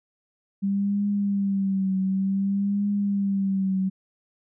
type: tone with vibrato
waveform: sine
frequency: 196.5 Hz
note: G3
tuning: 4 cents sharp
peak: -21 dBFS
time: 0.62-3.9 s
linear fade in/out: 20 ms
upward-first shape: triangle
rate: 0.55 Hz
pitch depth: 66 cents each way
effects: none